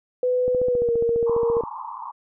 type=tone with pitch glide; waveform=sine; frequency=500 to 466.5 Hz; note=B4 to A#4; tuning=+21 to +1 cents; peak=-18 dBFS; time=0.23-1.61 s; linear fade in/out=2 ms; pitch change=-120 cents; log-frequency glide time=0.66-0.93 s
type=click train; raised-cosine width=2 ms; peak=-19 dBFS; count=18; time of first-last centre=0.48-1.636 s; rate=14.7 Hz
type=band-pass noise; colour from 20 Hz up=white; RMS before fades=-34 dBFS; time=1.26-2.12 s; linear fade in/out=20 ms; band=870 to 1100 Hz; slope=96 dB/octave
effects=none